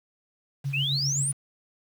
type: tone with tremolo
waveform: sine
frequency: 138.59 Hz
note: C#3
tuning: in tune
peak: -25 dBFS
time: 0.64-1.33 s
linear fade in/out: 20 ms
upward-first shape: sine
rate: 7.5 Hz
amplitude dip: 55%
type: exponential sweep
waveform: sine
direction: up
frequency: 2443 to 9956 Hz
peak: -25 dBFS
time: 0.73-1.32 s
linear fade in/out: 10 ms
effects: 8-bit